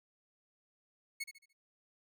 sawtooth tone with echo, 2194 Hz, C#7, 18 cents flat, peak -33 dBFS, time 1.2-1.24 s, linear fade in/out 10 ms, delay 73 ms, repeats 4, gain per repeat -9 dB, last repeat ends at 1.532 s, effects none

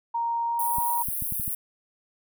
sine tone with pitch glide, 932.3 to 947 Hz, A#5 to A#5, 0 to +27 cents, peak -24 dBFS, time 0.14-1.03 s, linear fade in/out 10 ms, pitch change +27 cents, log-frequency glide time 0.46-0.79 s
white high-pass noise, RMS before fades -30 dBFS, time 0.59-1.55 s, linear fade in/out 5 ms, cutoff 9500 Hz, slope 96 dB/octave
clicks, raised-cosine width 5 ms, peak -24 dBFS, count 6, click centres 0.784 / 1.086 / 1.223 / 1.323 / 1.398 / 1.479 s
effects none

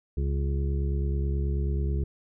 harmonic tone, 69.3 Hz, C#2, in tune, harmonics 1 / 2 / 3 / 5 / 6, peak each -25 / -32 / -39 / -39 / -40 dBFS, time 0.17-2.04 s, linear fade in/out 5 ms, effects none

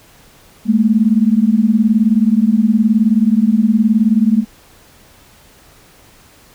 sine beating tone pair, 209.4 / 228.4 Hz, G#3 / A#3, +15 / -35 cents, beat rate 19 Hz, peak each -12 dBFS, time 0.65-4.45 s, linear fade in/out 50 ms, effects pink hiss -46 dBFS RMS until 6.54 s

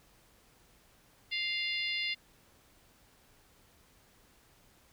harmonic tone, 698.5 Hz, F5, in tune, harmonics 3 / 4 / 5 / 6 / 7, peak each -35 / -37 / -39 / -41 / -42 dBFS, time 1.31-2.15 s, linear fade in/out 20 ms, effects pink hiss -64 dBFS RMS until 4.92 s

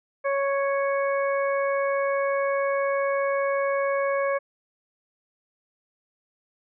harmonic tone, 554.4 Hz, C#5, in tune, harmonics 1 / 2 / 3 / 4, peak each -23 / -29 / -33 / -35 dBFS, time 0.24-4.39 s, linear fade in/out 20 ms, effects none

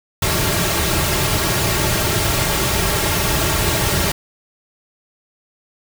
pink noise with comb filter, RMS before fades -18 dBFS, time 0.22-4.12 s, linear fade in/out 5 ms, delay 4 ms, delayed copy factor -0.65, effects none

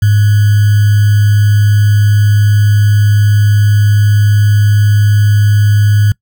sine tone with sample-and-hold, 103.83 Hz, G#2, in tune, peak -5 dBFS, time 0.02-6.12 s, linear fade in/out 5 ms, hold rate 1575 Hz, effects noise-tail reverb RT60 0.1 s tail -23 dB re dry

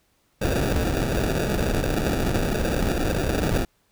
pink noise with sample-and-hold, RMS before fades -23 dBFS, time 0.41-3.65 s, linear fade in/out 5 ms, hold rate 1050 Hz, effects pink hiss -66 dBFS RMS until 3.91 s

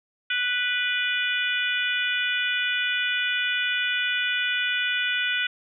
harmonic tone with a mistuned harmonic, 493.9 Hz, B4, in tune, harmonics 3 / 4 / 5 / 6 / 7, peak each -26 / -32 / -29 / -29 / -32 dBFS, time 0.3-5.47 s, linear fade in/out 5 ms, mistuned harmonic 5, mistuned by -17 cents, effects none

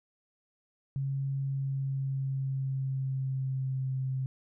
sine tone with pitch glide, 136.7 to 131.66 Hz, C#3 to C3, -24 to +11 cents, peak -29 dBFS, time 0.96-4.26 s, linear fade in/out 0 ms, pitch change -65 cents, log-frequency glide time 1.38-3.94 s, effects none

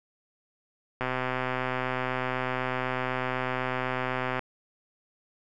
click train, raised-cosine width 0.5 ms, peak -14 dBFS, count 434, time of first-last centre 1.01-4.393 s, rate 128 Hz, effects none

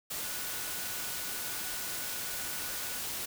sine tone in noise, 1470 Hz, F#6, 12 cents flat, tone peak -48 dBFS, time 0.23-2.99 s, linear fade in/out 10 ms, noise white, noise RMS -37 dBFS, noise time 0.1-3.26 s, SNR -14 dB, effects none

